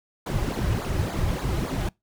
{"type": "noise with flanger", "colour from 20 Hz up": "brown", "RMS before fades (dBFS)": -26, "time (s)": [0.26, 1.89], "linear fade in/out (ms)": 5, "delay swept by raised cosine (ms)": [0.35, 4.55], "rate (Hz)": 3.5, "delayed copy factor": -0.95, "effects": ["noise-tail reverb RT60 0.2 s tail -25 dB re dry"]}